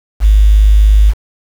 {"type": "tone with quantisation", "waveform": "sine", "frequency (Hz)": 51.8, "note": "G#1", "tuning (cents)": -4, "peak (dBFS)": -3, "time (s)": [0.2, 1.14], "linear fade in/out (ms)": 50, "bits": 5, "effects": []}